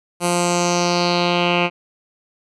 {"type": "tone with low-pass filter sweep", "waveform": "10% pulse", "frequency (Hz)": 175.1, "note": "F3", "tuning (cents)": 5, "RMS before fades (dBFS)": -18, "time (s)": [0.2, 1.7], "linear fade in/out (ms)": 50, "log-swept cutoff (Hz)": [10000, 2500], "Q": 3.3, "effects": []}